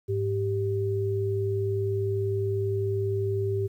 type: tone pair together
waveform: sine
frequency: 103.83 / 391.3 Hz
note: G#2 / G4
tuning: 0 / -3 cents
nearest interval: octave + major seventh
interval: 2297 cents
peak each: -27 dBFS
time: 0.08-3.68 s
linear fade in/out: 20 ms
effects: 10-bit